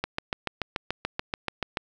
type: click train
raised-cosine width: 0.3 ms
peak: -11 dBFS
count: 13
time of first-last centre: 0.04-1.772 s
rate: 6.93 Hz
effects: none